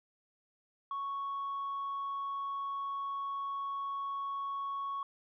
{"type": "tone", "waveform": "sine", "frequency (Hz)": 1109, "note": "C#6", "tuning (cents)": 0, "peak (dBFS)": -33, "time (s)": [0.91, 5.03], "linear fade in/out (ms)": 2, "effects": ["tanh soft clip ceiling -32 dBFS"]}